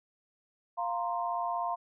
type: chord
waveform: sine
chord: F suspended fourth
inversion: none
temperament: just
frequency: 698.5 / 931.3 / 1047.7 Hz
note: F5 / Bb5 / C6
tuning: 0 / -2 / +2 cents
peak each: -33 / -35 / -35 dBFS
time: 0.77-1.76 s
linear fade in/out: 20 ms
effects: none